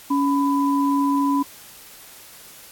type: tone pair together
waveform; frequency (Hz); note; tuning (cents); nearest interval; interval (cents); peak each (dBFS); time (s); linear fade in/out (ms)
sine; 280 / 997.8; C#4 / B5; +18 / +17; octave + minor seventh; 2199; -18 / -22; 0.1-1.43; 10
effects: white hiss -44 dBFS RMS until 2.71 s + AAC 64 kbps